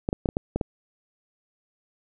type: clicks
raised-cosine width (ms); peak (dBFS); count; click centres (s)
2; -11; 7; 0.089 / 0.129 / 0.258 / 0.289 / 0.369 / 0.56 / 0.612
effects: none